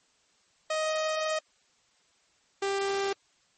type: tone pair in turn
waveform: sawtooth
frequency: 626 / 394.4 Hz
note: D#5 / G4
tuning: +10 / +11 cents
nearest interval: minor sixth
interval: 799 cents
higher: first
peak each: -23 dBFS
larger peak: neither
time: 0.7-1.39 / 2.62-3.13 s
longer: first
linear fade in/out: 5 ms
effects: white hiss -67 dBFS RMS until 3.57 s + MP3 32 kbps